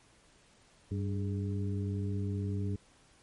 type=harmonic tone with a mistuned harmonic; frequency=98 Hz; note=G2; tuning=in tune; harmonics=1 / 2 / 3 / 4; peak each=-32 / -38 / -42 / -44 dBFS; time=0.91-2.76 s; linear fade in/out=5 ms; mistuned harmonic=4; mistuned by=+84 cents; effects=pink hiss -63 dBFS RMS until 3.22 s + MP3 48 kbps